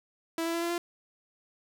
sawtooth tone with pitch steps, 329.6 / 333.4 / 337.3 / 341.2 / 345.2 Hz, E4 / E4 / E4 / F4 / F4, 0 / +20 / +40 / -40 / -20 cents, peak -25 dBFS, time 0.38-0.78 s, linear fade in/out 2 ms, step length 80 ms, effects none

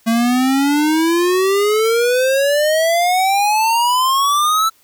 square exponential sweep, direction up, 224.1 to 1333 Hz, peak -13 dBFS, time 0.06-4.7 s, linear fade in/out 20 ms, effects white hiss -54 dBFS RMS until 4.83 s

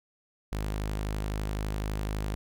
sawtooth tone, 51.91 Hz, G#1, in tune, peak -26 dBFS, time 0.52-2.35 s, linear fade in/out 0 ms, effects none

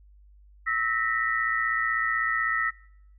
sine tone cluster, 1305 / 1841 / 1957 Hz, E6 / A#6 / B6, -18 / -22 / -16 cents, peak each -28 dBFS, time 0.66-2.71 s, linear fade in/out 20 ms, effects noise-tail reverb RT60 0.7 s tail -22 dB re dry + added 50 Hz sine -51 dBFS peak until 3.18 s

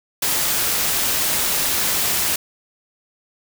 white noise, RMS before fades -20 dBFS, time 0.22-2.36 s, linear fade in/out 5 ms, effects none

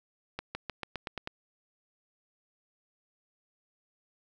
accelerating click train, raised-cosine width 0.3 ms, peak -19 dBFS, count 8, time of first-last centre 0.39-1.274 s, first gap 160 ms, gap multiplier 0.92, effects none

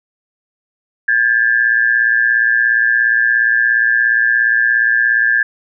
sine tone pair together, 1610 / 1727.1 Hz, G6 / A6, +46 / -33 cents, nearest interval minor second, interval 121 cents, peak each -13 dBFS, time 1.08-5.43 s, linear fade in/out 5 ms, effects none

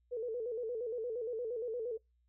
sine tone with vibrato, 466.2 Hz, A#4, in tune, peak -35 dBFS, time 0.11-1.98 s, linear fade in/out 20 ms, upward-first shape square, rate 8.6 Hz, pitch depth 88 cents each way, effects noise-tail reverb RT60 0.2 s tail -25 dB re dry + added 60 Hz sine -70 dBFS peak until 2.28 s

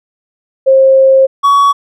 sine / triangle tone pair in turn, 533 / 1125.2 Hz, C5 / C#6, +32 / +26 cents, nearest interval octave + minor second, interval 1294 cents, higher second, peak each -3 dBFS, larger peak neither, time 0.66-1.27 / 1.43-1.73 s, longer first, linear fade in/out 20 ms, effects none

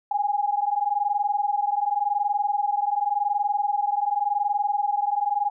sine tone pair together, 810 / 830.9 Hz, G#5 / G#5, -43 / +1 cents, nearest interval unison, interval 44 cents, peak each -24 dBFS, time 0.11-5.5 s, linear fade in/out 5 ms, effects none

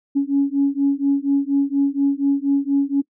sine beating tone pair, 277.2 / 281.4 Hz, C#4 / C#4, 0 / +26 cents, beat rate 4.2 Hz, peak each -18 dBFS, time 0.15-3.02 s, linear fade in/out 20 ms, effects noise-tail reverb RT60 0.1 s tail -22 dB re dry + tanh soft clip ceiling -8 dBFS

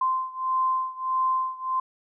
sine beating tone pair, 1039 / 1040.6 Hz, C6 / C6, -12 / -10 cents, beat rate 1.6 Hz, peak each -25 / -27 dBFS, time 0.01-1.8 s, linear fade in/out 5 ms, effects none

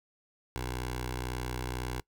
10% pulse tone with notch filter, 62 Hz, B1, 7 cents sharp, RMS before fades -36 dBFS, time 0.56-2 s, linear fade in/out 0 ms, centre 210 Hz, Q 0.98, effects noise-tail reverb RT60 0.1 s tail -23 dB re dry

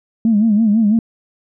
sine tone with vibrato, 216.1 Hz, A3, 31 cents flat, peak -9 dBFS, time 0.25-0.99 s, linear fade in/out 2 ms, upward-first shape sine, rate 6 Hz, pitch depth 110 cents each way, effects tanh soft clip ceiling -5 dBFS

